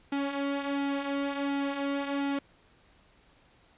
sawtooth tone with flanger, 280 Hz, C#4, 18 cents sharp, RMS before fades -31 dBFS, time 0.12-2.39 s, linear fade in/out 5 ms, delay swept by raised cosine 1.7 to 4.8 ms, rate 1.4 Hz, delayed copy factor -0.5, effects pink hiss -62 dBFS RMS until 3.77 s + resampled to 8000 Hz

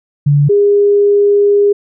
sine tone pair in turn, 144.3 / 407.2 Hz, D3 / G#4, -30 / -34 cents, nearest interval octave + tritone, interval 1796 cents, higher second, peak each -6 dBFS, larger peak neither, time 0.26-0.49 / 0.49-1.73 s, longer second, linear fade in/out 10 ms, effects none

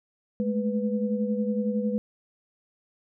sine tone cluster, 209.4 / 220.3 / 495 Hz, G#3 / A3 / B4, +15 / +2 / +4 cents, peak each -26 / -31 / -30 dBFS, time 0.4-1.98 s, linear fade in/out 0 ms, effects none

